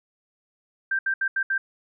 sine tone bursts at uneven times, 1572 Hz, G6, 4 cents sharp, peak -21 dBFS, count 5, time 0.91-0.99 / 1.06-1.14 / 1.21-1.28 / 1.36-1.43 / 1.5-1.58 s, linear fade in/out 5 ms, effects none

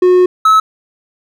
triangle tone pair in turn, 363.4 / 1295 Hz, F#4 / E6, -31 / -31 cents, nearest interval octave + minor seventh, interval 2200 cents, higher second, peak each -3 dBFS, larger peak neither, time 0.02-0.26 / 0.45-0.6 s, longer first, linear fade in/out 5 ms, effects none

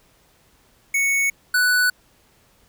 square tone pair in turn, 2217 / 1485.2 Hz, C#7 / F#6, 0 / +6 cents, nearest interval perfect fifth, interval 694 cents, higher first, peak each -18 / -16 dBFS, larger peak second, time 0.94-1.3 / 1.54-1.9 s, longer neither, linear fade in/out 5 ms, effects pink hiss -58 dBFS RMS until 2.68 s

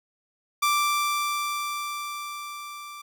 sawtooth tone with level ramp, 1174.7 Hz, D6, in tune, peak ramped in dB -16 to -35 dBFS, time 0.62-3.02 s, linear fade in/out 10 ms, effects none

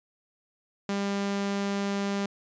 sawtooth tone, 199.6 Hz, G3, 32 cents sharp, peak -23 dBFS, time 0.89-2.26 s, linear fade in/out 2 ms, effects resampled to 16000 Hz

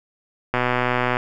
click train, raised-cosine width 0.5 ms, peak -5 dBFS, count 79, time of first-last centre 0.54-1.169 s, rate 124 Hz, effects none

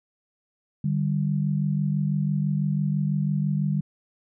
sine tone pair together, 149.97 / 196 Hz, D3 / G3, +37 / 0 cents, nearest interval perfect fourth, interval 463 cents, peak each -23 / -26 dBFS, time 0.84-3.81 s, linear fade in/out 5 ms, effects none

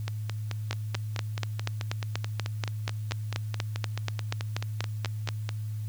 two click trains, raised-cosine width 0.2 ms, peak -16 / -12 dBFS, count 26 / 20, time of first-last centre 0.08-5.491 / 0.71-5.288 s, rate 4.62 / 4.15 Hz, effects added 107 Hz sine -31 dBFS peak until 5.88 s + white hiss -57 dBFS RMS until 5.88 s

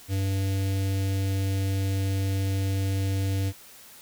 square tone with notch filter, 97 Hz, G2, 18 cents flat, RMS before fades -26 dBFS, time 0.08-3.53 s, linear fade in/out 50 ms, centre 1100 Hz, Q 0.64, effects white hiss -49 dBFS RMS until 4.01 s

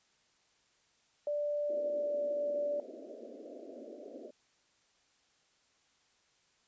sine tone with pitch glide, 587.3 to 582.6 Hz, D5 to D5, 0 to -14 cents, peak -31 dBFS, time 1.27-2.8 s, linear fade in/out 2 ms, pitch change -14 cents, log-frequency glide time 1.87-2.21 s
white band-pass noise, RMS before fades -48 dBFS, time 1.69-4.31 s, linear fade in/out 10 ms, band 230 to 650 Hz, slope 96 dB/octave
effects white hiss -71 dBFS RMS until 6.67 s + resampled to 16000 Hz

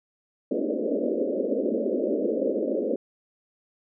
white band-pass noise, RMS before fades -26 dBFS, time 0.51-2.96 s, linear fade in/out 5 ms, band 210 to 590 Hz, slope 96 dB/octave, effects none

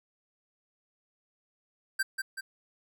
square tone with echo, 1568 Hz, G6, in tune, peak -26 dBFS, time 1.99-2.03 s, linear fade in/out 10 ms, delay 190 ms, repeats 2, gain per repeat -5 dB, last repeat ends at 2.41 s, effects none

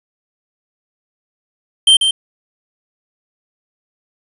square tone with echo, 3136 Hz, G7, in tune, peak -6 dBFS, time 1.87-1.97 s, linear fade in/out 5 ms, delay 140 ms, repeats 1, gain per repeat -6 dB, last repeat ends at 2.11 s, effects resampled to 24000 Hz + 7-bit

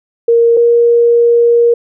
sine tone pair in turn, 466.2 / 471.3 Hz, A#4 / A#4, 0 / +19 cents, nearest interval unison, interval 19 cents, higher second, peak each -5 dBFS, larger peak neither, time 0.28-0.57 / 0.57-1.74 s, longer second, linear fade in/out 5 ms, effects none

